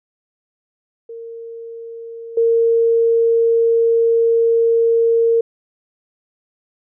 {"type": "tone with level steps", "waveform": "sine", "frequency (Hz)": 460, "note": "A#4", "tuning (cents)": -23, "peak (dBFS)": [-29, -11], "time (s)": [1.09, 5.41], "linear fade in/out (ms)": 5, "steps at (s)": 2.37, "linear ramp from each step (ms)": 5, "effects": []}